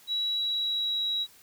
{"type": "tone with pitch glide", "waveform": "sine", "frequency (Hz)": [3900, 3873], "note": ["B7", "B7"], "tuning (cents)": [-23, -35], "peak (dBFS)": -26, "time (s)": [0.07, 1.27], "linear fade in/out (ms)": 50, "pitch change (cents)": -12, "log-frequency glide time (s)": [0.32, 1.04], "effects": ["white hiss -56 dBFS RMS until 1.42 s"]}